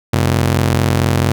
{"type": "ring-modulated tone", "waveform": "sawtooth", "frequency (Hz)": 114.3, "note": "A#2", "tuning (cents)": -34, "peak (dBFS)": -5, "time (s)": [0.13, 1.32], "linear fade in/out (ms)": 0, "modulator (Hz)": 22.2, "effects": []}